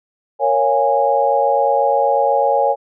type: chord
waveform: sine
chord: Bb minor seventh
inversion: none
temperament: equal with one note detuned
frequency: 466.2 / 554.4 / 698.5 / 824.4 Hz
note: Bb4 / Db5 / F5 / Ab5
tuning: 0 / 0 / 0 / -13 cents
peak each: -21 / -16 / -21 / -16 dBFS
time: 0.39-2.76 s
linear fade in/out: 50 ms
effects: none